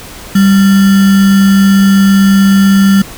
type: tone with sample-and-hold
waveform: sine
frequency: 196 Hz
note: G3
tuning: in tune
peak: -3 dBFS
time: 0.35-3.02 s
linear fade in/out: 5 ms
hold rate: 1575 Hz
effects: pink hiss -29 dBFS RMS until 3.17 s

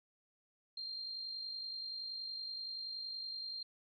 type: tone with amplitude modulation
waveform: sine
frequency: 4186 Hz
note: C8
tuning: in tune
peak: -39 dBFS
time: 0.77-3.63 s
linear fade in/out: 5 ms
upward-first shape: sine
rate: 50.6 Hz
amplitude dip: 40%
effects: none

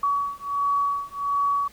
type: beating tone pair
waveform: sine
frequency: 1131 / 1132.4 Hz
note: C#6 / C#6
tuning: +34 / +37 cents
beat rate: 1.4 Hz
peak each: -25 dBFS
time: 0.03-1.68 s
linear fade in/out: 5 ms
effects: pink hiss -52 dBFS RMS until 1.72 s

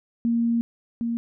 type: tone pair in turn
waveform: sine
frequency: 233.1 / 233.1 Hz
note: A#3 / A#3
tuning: 0 / 0 cents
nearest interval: unison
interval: 0 cents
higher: neither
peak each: -19 / -23 dBFS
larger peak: first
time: 0.25-0.61 / 1.01-1.17 s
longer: first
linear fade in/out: 0 ms
effects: none

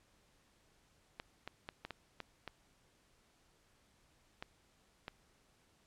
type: clicks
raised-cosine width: 0.3 ms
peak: -27 dBFS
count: 9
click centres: 1.199 / 1.476 / 1.689 / 1.85 / 1.907 / 2.203 / 2.477 / 4.425 / 5.081 s
effects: pink hiss -71 dBFS RMS until 5.86 s + low-pass 10000 Hz 12 dB/octave

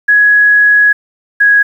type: tone pair in turn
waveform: sine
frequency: 1674 / 1659.6 Hz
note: G#6 / G#6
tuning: +13 / -2 cents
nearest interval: unison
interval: 15 cents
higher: first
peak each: -4 / -4 dBFS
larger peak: neither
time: 0.08-0.93 / 1.4-1.63 s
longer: first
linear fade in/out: 10 ms
effects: 7-bit

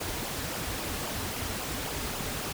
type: noise with flanger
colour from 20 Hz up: pink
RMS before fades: -34 dBFS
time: 0-2.53 s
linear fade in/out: 10 ms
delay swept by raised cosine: 0.48 to 6.08 ms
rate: 3.7 Hz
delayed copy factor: -0.6
effects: none

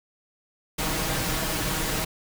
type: noise with comb filter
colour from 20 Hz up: pink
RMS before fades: -27 dBFS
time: 0.78-2.05 s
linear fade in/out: 10 ms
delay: 6.3 ms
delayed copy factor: +0.55
effects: none

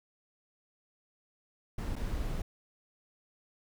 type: noise with dropouts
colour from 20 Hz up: brown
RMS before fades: -34 dBFS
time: 1.78-2.42 s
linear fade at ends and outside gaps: 5 ms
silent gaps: 1.957-1.962 s
effects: none

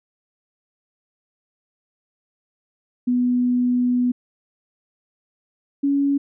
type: tone pair in turn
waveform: sine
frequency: 246.9 / 280.6 Hz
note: B3 / C#4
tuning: 0 / +21 cents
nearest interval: major second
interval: 221 cents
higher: second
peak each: -16 dBFS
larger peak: neither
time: 3.07-4.12 / 5.83-6.18 s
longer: first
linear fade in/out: 10 ms
effects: none

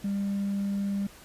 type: tone with hard clipping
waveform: triangle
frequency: 199.2 Hz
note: G3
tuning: 28 cents sharp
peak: -26 dBFS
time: 0.04-1.07 s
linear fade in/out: 5 ms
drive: 2 dB
effects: pink hiss -51 dBFS RMS until 1.24 s + resampled to 32000 Hz

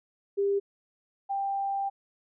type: tone pair in turn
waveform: sine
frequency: 399.2 / 789.9 Hz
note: G4 / G5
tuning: +32 / +13 cents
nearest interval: octave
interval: 1181 cents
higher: second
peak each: -23 / -27 dBFS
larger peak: first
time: 0.37-0.6 / 1.29-1.9 s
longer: second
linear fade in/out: 20 ms
effects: none

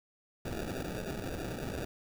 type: noise with sample-and-hold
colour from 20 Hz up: blue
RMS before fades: -38 dBFS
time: 0.45-1.85 s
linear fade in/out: 5 ms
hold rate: 1050 Hz
effects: none

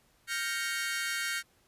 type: chord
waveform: sawtooth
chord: G half-diminished seventh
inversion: third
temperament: equal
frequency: 1396.9 / 1568 / 1864.7 / 2217 Hz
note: F6 / G6 / Bb6 / Db7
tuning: 0 / 0 / 0 / 0 cents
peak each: -34 / -33 / -33 / -34 dBFS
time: 0.27-1.43 s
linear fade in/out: 50 ms
effects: pink hiss -67 dBFS RMS until 1.67 s + resampled to 32000 Hz

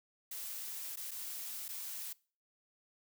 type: noise with dropouts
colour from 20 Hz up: blue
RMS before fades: -43 dBFS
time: 0.31-2.13 s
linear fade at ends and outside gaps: 5 ms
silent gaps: 0.959-0.97 / 1.11-1.114 / 1.682-1.688 s
effects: noise-tail reverb RT60 0.4 s tail -23 dB re dry

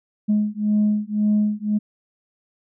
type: beating tone pair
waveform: sine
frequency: 209.3 / 211.2 Hz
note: G#3 / G#3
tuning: +14 / +29 cents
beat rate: 1.9 Hz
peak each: -19 dBFS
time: 0.28-1.79 s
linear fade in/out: 20 ms
effects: tanh soft clip ceiling -12 dBFS

